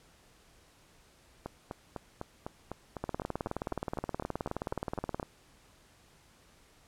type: two click trains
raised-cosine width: 1 ms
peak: -23 / -19 dBFS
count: 16 / 42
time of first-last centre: 1.46-5.229 / 3.04-5.198 s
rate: 3.98 / 19 Hz
effects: pink hiss -62 dBFS RMS until 6.87 s + low-pass 11000 Hz 12 dB/octave